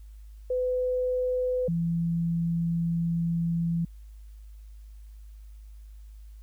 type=tone pair in turn; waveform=sine; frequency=504 / 168.19 Hz; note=B4 / E3; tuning=+35 / +35 cents; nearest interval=octave + perfect fifth; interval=1900 cents; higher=first; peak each=-24 dBFS; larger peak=neither; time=0.5-1.68 / 1.68-3.85 s; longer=second; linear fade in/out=5 ms; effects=added 52 Hz sine -43 dBFS peak until 6.42 s + white hiss -68 dBFS RMS until 6.42 s